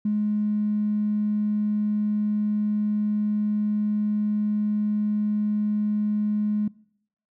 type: tone with tanh clipping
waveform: triangle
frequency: 210 Hz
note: G#3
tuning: 19 cents sharp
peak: -20 dBFS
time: 0.05-6.68 s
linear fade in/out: 5 ms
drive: 2 dB
effects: noise-tail reverb RT60 0.7 s tail -23 dB re dry